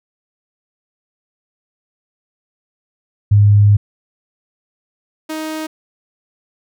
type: tone pair in turn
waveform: sine / sawtooth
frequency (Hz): 102.9 / 313.4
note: G#2 / D#4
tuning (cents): -16 / +13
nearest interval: octave + perfect fifth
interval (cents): 1929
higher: second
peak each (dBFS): -6 / -18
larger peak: first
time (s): 3.31-3.77 / 5.29-5.67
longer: first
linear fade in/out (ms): 10
effects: none